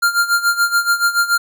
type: tone with tremolo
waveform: square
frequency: 1396.9 Hz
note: F6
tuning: in tune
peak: -11 dBFS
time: 0.02-1.38 s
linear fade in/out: 10 ms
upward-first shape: sine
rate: 7 Hz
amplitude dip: 80%
effects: none